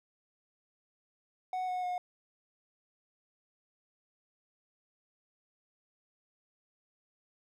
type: tone with pitch steps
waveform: triangle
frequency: 740 / 730.7 / 721.4 Hz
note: F#5 / F#5 / F#5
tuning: 0 / -22 / -44 cents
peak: -30 dBFS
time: 1.53-1.98 s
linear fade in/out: 2 ms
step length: 150 ms
effects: none